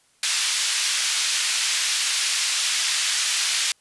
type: band-pass noise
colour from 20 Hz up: white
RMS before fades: -23 dBFS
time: 0.23-3.72 s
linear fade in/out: 2 ms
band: 2000 to 6500 Hz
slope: 12 dB/octave
effects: white hiss -61 dBFS RMS until 3.8 s + resampled to 24000 Hz